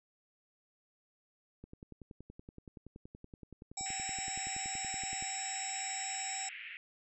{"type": "click train", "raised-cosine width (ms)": 3, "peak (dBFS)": -36, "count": 39, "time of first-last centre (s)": [1.64, 5.225], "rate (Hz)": 10.6}
{"type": "harmonic tone", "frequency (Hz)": 770, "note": "G5", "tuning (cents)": -31, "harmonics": [1, 3, 5, 7, 9, 10], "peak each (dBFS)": [-43, -51, -50, -46, -50, -39], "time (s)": [3.77, 6.49], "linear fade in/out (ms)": 5}
{"type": "band-pass noise", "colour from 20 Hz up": "pink", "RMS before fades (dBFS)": -47, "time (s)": [3.86, 6.77], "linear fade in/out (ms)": 0, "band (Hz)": [1800, 2800], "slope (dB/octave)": 48}
{"effects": []}